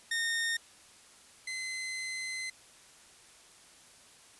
sawtooth tone pair in turn, 1837 / 2053 Hz, A#6 / C7, -26 / -33 cents, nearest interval major second, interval 193 cents, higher second, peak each -26 / -32 dBFS, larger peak first, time 0.11-0.57 / 1.47-2.5 s, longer second, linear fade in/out 5 ms, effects white hiss -57 dBFS RMS until 4.39 s + resampled to 24000 Hz

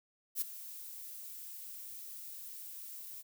violet noise with ADSR envelope, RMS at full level -32 dBFS, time 0.35-3.23 s, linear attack 64 ms, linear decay 11 ms, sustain -15 dB, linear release 28 ms, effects none

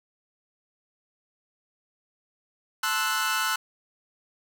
sawtooth chord, F# half-diminished seventh, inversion first, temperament equal, 880 / 1046.5 / 1318.5 / 1480 Hz, A5 / C6 / E6 / F#6, 0 / 0 / 0 / 0 cents, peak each -30 / -29 / -25 / -24 dBFS, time 2.83-3.56 s, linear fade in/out 5 ms, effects none

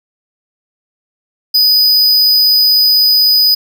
square tone, 4978 Hz, D#8, in tune, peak -7 dBFS, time 1.54-3.55 s, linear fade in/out 10 ms, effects none

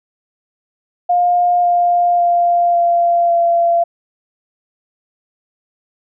sine tone with pitch steps, 708 / 701.9 / 695.8 / 689.8 / 683.9 Hz, F5 / F5 / F5 / F5 / F5, +23 / +9 / -7 / -22 / -36 cents, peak -10 dBFS, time 1.09-3.84 s, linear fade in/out 10 ms, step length 550 ms, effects none

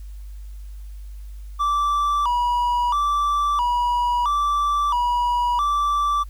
triangle tone with vibrato, 1063 Hz, C6, 27 cents sharp, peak -16 dBFS, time 1.59-6.24 s, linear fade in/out 20 ms, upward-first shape square, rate 0.75 Hz, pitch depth 160 cents each way, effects added 50 Hz sine -33 dBFS peak until 6.29 s + white hiss -58 dBFS RMS until 6.29 s

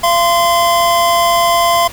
square tone pair together, 684 / 1037.9 Hz, F5 / C6, -36 / -14 cents, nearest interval perfect fifth, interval 722 cents, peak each -13 dBFS, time 0.03-1.88 s, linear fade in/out 10 ms, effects pink hiss -32 dBFS RMS until 1.92 s

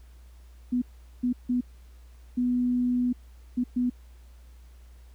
sine tone bursts at uneven times, 246.9 Hz, B3, in tune, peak -22 dBFS, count 6, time 0.72-0.82 / 1.23-1.33 / 1.49-1.61 / 2.37-3.13 / 3.57-3.64 / 3.76-3.9 s, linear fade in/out 10 ms, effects added 60 Hz sine -47 dBFS peak until 5.14 s + pink hiss -63 dBFS RMS until 5.14 s

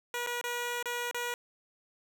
10% pulse tone with dropouts, 482.2 Hz, B4, 41 cents flat, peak -24 dBFS, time 0.14-1.34 s, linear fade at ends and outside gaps 1 ms, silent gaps 0.264-0.271 / 0.413-0.44 / 0.827-0.857 / 1.112-1.145 s, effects none

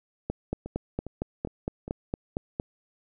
two click trains, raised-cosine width 2 ms, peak -23 / -15 dBFS, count 4 / 11, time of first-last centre 0.66-1.88 / 0.3-2.599 s, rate 2.46 / 4.35 Hz, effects none

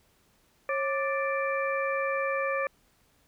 harmonic tone with a mistuned harmonic, 587.3 Hz, D5, in tune, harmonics 1 / 2 / 3 / 4, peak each -29 / -32 / -34 / -35 dBFS, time 0.69-2.67 s, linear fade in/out 2 ms, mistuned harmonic 1, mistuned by -130 cents, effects pink hiss -66 dBFS RMS until 3.27 s

